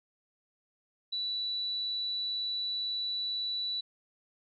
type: tone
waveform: sine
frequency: 3951 Hz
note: B7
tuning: in tune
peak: -31 dBFS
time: 1.12-3.81 s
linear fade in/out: 10 ms
effects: none